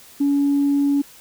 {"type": "tone", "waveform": "sine", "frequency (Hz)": 282.9, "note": "C#4", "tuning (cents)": 35, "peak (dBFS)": -14, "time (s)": [0.2, 1.02], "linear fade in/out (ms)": 10, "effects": ["tanh soft clip ceiling -11 dBFS", "white hiss -46 dBFS RMS until 1.2 s"]}